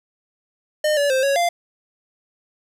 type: tone with pitch steps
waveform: square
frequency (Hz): 608 / 573 / 524 / 555 / 693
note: D#5 / D5 / C5 / C#5 / F5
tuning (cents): -40 / -43 / +2 / +2 / -14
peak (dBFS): -17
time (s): 0.84-1.49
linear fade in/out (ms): 5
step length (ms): 130
effects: low-pass 12000 Hz 12 dB/octave + 9-bit